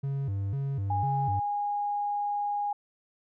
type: tone with vibrato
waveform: triangle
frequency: 116.8 Hz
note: A#2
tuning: 4 cents sharp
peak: -26 dBFS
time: 0.03-1.4 s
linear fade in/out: 10 ms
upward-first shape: square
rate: 2 Hz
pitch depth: 290 cents each way
type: tone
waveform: sine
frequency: 821 Hz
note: G#5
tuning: 20 cents flat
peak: -27 dBFS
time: 0.9-2.73 s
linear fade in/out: 5 ms
effects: none